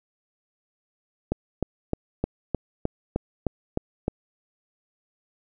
click train, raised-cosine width 2 ms, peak -10 dBFS, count 10, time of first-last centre 1.32-4.081 s, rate 3.26 Hz, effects none

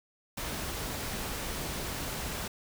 pink noise, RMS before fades -36 dBFS, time 0.37-2.48 s, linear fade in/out 5 ms, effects none

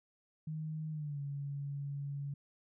sine tone with pitch glide, 156 to 141.41 Hz, D#3 to C#3, +5 to +35 cents, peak -37 dBFS, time 0.47-2.34 s, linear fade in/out 5 ms, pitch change -170 cents, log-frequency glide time 0.91-1.2 s, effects none

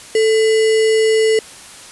sine tone with sample-and-hold, 440 Hz, A4, in tune, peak -10 dBFS, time 0.15-1.39 s, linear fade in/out 2 ms, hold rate 2450 Hz, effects white hiss -37 dBFS RMS until 1.91 s + resampled to 24000 Hz

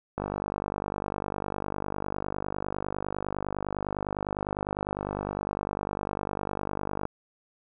click train, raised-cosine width 1 ms, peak -16 dBFS, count 344, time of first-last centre 0.18-7.054 s, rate 49.9 Hz, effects none

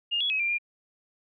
sine tone with pitch steps, 2829 / 3366 / 2554 / 2377 / 2402 Hz, F7 / G#7 / D#7 / D7 / D7, +22 / +23 / +45 / +20 / +38 cents, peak -24 dBFS, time 0.11-0.585 s, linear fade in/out 20 ms, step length 95 ms, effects none

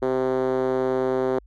5% pulse tone with band-pass filter, 129.9 Hz, C3, 12 cents flat, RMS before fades -23 dBFS, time 0.02-1.39 s, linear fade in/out 5 ms, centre 390 Hz, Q 2.4, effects added 50 Hz sine -48 dBFS peak until 1.46 s

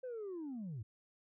sine linear sweep, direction down, 523 to 96.8 Hz, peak -39 dBFS, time 0.03-0.83 s, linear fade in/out 10 ms, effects tanh soft clip ceiling -39 dBFS

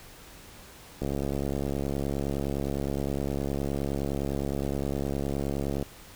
click train, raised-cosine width 2 ms, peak -17 dBFS, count 336, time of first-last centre 1.02-5.826 s, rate 69.7 Hz, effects pink hiss -49 dBFS RMS until 6.15 s

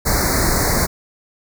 pink band-stop noise, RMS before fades -17 dBFS, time 0.05-0.87 s, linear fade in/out 20 ms, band 2200 to 4100 Hz, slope 96 dB/octave, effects none

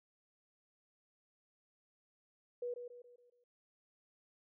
sine tone with echo, 486.3 Hz, B4, 27 cents flat, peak -37 dBFS, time 2.62-2.74 s, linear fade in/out 5 ms, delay 140 ms, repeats 5, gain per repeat -7 dB, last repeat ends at 3.44 s, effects none

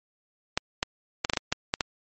clicks, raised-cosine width 0.2 ms, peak -6 dBFS, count 9, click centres 0.575 / 0.829 / 1.249 / 1.298 / 1.335 / 1.372 / 1.525 / 1.739 / 1.808 s, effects MP3 32 kbps

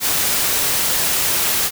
white noise, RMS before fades -18 dBFS, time 0-1.71 s, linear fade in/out 50 ms, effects none

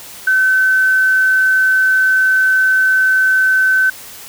sine tone, 1527 Hz, G6, 46 cents flat, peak -9 dBFS, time 0.27-3.9 s, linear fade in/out 5 ms, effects white hiss -34 dBFS RMS until 4.28 s

